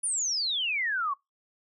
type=exponential sweep; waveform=sine; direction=down; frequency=9900 to 1075 Hz; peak=-26 dBFS; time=0.03-1.14 s; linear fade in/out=10 ms; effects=noise-tail reverb RT60 0.2 s tail -25 dB re dry